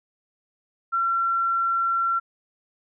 sine tone, 1360 Hz, F6, 46 cents flat, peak -20 dBFS, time 0.92-2.2 s, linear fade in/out 20 ms, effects none

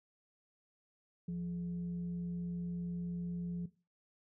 sine tone with frequency modulation, 174.61 Hz, F3, in tune, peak -36 dBFS, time 1.28-3.66 s, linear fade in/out 5 ms, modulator 246 Hz, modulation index 0.23, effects noise-tail reverb RT60 0.3 s tail -17 dB re dry

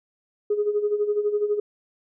sine tone with tremolo, 416 Hz, G#4, 3 cents sharp, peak -17 dBFS, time 0.5-1.6 s, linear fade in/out 5 ms, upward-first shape sine, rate 12 Hz, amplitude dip 70%, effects tanh soft clip ceiling -13 dBFS

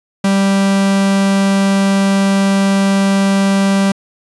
45% pulse tone, 196 Hz, G3, in tune, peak -10 dBFS, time 0.24-3.92 s, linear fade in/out 5 ms, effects resampled to 24000 Hz + 8-bit

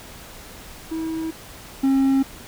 triangle tone pair in turn, 322.5 / 269.6 Hz, E4 / C#4, -38 / -48 cents, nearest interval minor third, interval 310 cents, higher first, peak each -22 / -13 dBFS, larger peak second, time 0.91-1.31 / 1.83-2.23 s, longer neither, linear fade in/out 10 ms, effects pink hiss -41 dBFS RMS until 2.47 s

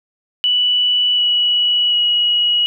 sine tone with pitch steps, 2960 / 2934 / 2909 Hz, F#7 / F#7 / F#7, 0 / -15 / -30 cents, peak -12 dBFS, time 0.44-2.66 s, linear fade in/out 0 ms, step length 740 ms, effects none

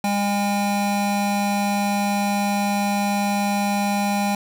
square tone pair together, 202.8 / 809 Hz, G#3 / G#5, -41 / -46 cents, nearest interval 2 octaves, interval 2395 cents, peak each -22 / -24 dBFS, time 0.04-4.35 s, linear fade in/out 2 ms, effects none

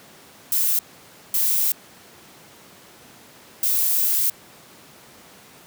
violet noise bursts at uneven times, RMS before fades -20 dBFS, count 3, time 0.52-0.79 / 1.34-1.72 / 3.63-4.3 s, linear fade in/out 2 ms, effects pink hiss -47 dBFS RMS until 5.66 s + high-pass 150 Hz 12 dB/octave

